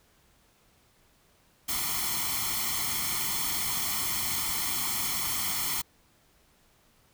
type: noise with comb filter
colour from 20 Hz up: white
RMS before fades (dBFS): -30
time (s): 1.68-5.82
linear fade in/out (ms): 10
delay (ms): 0.93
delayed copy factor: +0.8
effects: pink hiss -64 dBFS RMS until 7.13 s